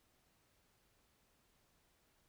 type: silence
effects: pink hiss -75 dBFS RMS until 2.28 s